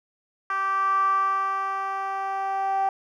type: tone with band-pass filter sweep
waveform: 10% pulse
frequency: 389 Hz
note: G4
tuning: 13 cents flat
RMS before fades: -25 dBFS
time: 0.5-2.89 s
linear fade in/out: 2 ms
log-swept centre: 1300 to 810 Hz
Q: 8.5
effects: none